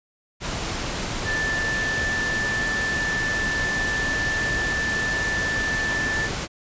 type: tone in noise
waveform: sine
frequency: 1760 Hz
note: A6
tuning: in tune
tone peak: -23 dBFS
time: 1.24-6.3 s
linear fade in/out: 50 ms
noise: pink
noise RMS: -28 dBFS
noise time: 0.4-6.48 s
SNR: +2 dB
effects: resampled to 16000 Hz